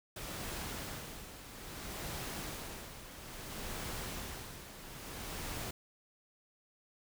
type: noise with tremolo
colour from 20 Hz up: pink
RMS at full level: -41 dBFS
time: 0.16-5.71 s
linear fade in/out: 5 ms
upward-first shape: sine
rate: 0.6 Hz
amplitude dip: 65%
effects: none